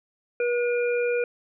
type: harmonic tone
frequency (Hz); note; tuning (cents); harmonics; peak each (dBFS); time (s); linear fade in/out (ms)
482.2; B4; -41; 1 / 3 / 5; -22 / -33 / -32; 0.4-1.24; 2
effects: none